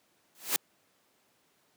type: noise with exponential growth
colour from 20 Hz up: white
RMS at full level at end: -24 dBFS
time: 0.35-0.56 s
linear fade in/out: 0 ms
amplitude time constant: 45 ms
effects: pink hiss -69 dBFS RMS until 1.76 s + high-pass 200 Hz 12 dB/octave